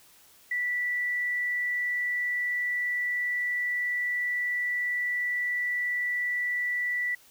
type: tone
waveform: sine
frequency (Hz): 1963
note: B6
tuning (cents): -11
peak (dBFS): -26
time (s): 0.51-7.15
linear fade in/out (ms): 5
effects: white hiss -57 dBFS RMS until 7.3 s